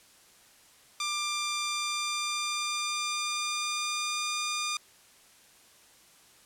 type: tone with pitch glide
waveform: 10% pulse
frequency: 1190 to 1209.4 Hz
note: D6 to D#6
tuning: +22 to -50 cents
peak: -21 dBFS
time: 1-4.77 s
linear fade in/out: 2 ms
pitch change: +28 cents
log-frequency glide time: 1.63-4.37 s
effects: white hiss -58 dBFS RMS until 6.45 s + low-pass 11000 Hz 12 dB/octave